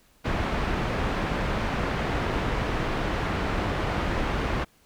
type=low-pass noise; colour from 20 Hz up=pink; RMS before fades=-27 dBFS; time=0.24-4.65 s; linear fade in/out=20 ms; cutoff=2200 Hz; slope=12 dB/octave; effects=pink hiss -61 dBFS RMS until 4.85 s